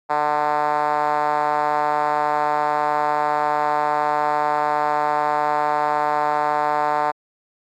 5% pulse tone with band-pass filter, 149.2 Hz, D3, 28 cents sharp, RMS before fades -20 dBFS, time 0.09-7.12 s, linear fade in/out 20 ms, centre 820 Hz, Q 2.6, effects AAC 64 kbps

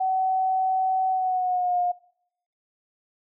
sine tone with pitch glide, 755 to 712.6 Hz, F#5 to F5, +35 to +35 cents, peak -21 dBFS, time 0-1.92 s, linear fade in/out 10 ms, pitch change -100 cents, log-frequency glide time 1.09-1.79 s, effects noise-tail reverb RT60 0.7 s tail -21 dB re dry

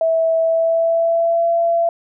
sine tone with pitch glide, 653 to 676 Hz, E5 to E5, -17 to +43 cents, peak -13 dBFS, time 0.01-1.89 s, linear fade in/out 2 ms, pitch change +60 cents, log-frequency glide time 0.39-1.5 s, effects none

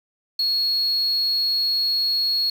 sine tone, 4324 Hz, C#8, 44 cents flat, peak -16 dBFS, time 0.39-2.5 s, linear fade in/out 5 ms, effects tanh soft clip ceiling -18 dBFS + 7-bit

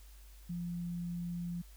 sine tone, 173.5 Hz, F3, 11 cents flat, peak -36 dBFS, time 0.49-1.62 s, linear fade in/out 10 ms, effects added 50 Hz sine -52 dBFS peak until 1.76 s + white hiss -63 dBFS RMS until 1.76 s

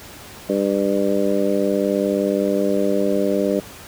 harmonic tone, 99.4 Hz, G2, 25 cents sharp, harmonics 2 / 3 / 4 / 5 / 6, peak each -23 / -23 / -23 / -23 / -23 dBFS, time 0.49-3.6 s, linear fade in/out 5 ms, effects pink hiss -39 dBFS RMS until 3.87 s + high-pass 60 Hz 12 dB/octave

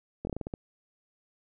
slowing click train, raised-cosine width 2 ms, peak -21 dBFS, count 8, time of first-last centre 0.25-0.539 s, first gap 21 ms, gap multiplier 1.22, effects none

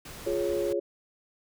pink noise, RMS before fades -43 dBFS, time 0.05-0.73 s, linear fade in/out 5 ms
sine chord, Db major, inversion first, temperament equal, 349.2 / 415.3 / 554.4 Hz, F4 / Ab4 / Db5, 0 / 0 / 0 cents, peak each -30 dBFS, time 0.26-0.8 s, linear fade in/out 10 ms
effects none

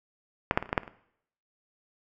clicks, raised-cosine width 0.5 ms, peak -6 / -6 / -19 / -30 / -27 / -11 / -7 / -29 / -27 dBFS, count 9, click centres 0.511 / 0.575 / 0.626 / 0.658 / 0.692 / 0.729 / 0.778 / 0.833 / 0.878 s, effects noise-tail reverb RT60 0.7 s tail -19 dB re dry

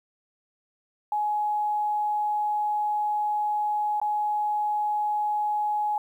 sine tone with dropouts, 840 Hz, G#5, 19 cents sharp, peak -23 dBFS, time 1.12-5.98 s, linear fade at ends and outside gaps 2 ms, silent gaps 4-4.015 s, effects 10-bit

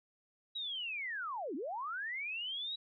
sine linear two-way sweep, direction down then up, 3898 to 242.9 to 3898 Hz, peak -37 dBFS, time 0.55-2.76 s, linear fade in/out 10 ms, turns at 1.55 s, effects none

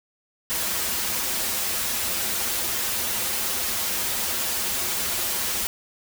white noise with comb filter, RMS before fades -26 dBFS, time 0.5-5.67 s, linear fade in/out 0 ms, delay 6.8 ms, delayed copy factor -0.65, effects none

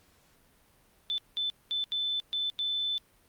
sine tone bursts at uneven times, 3520 Hz, A7, in tune, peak -28 dBFS, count 6, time 1.1-1.18 / 1.37-1.5 / 1.71-1.84 / 1.92-2.2 / 2.33-2.5 / 2.59-2.98 s, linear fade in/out 0 ms, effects pink hiss -64 dBFS RMS until 3.28 s + Opus 48 kbps

